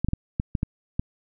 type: clicks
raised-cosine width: 5 ms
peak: -11 dBFS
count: 7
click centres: 0.046 / 0.086 / 0.134 / 0.399 / 0.552 / 0.631 / 0.995 s
effects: none